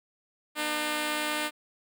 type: tone pair together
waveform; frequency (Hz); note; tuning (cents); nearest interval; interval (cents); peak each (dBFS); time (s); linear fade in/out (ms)
5% pulse; 240.4 / 301.8; B3 / D4; -46 / +47; major third; 393; -28 / -17; 0.55-1.51; 50
effects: none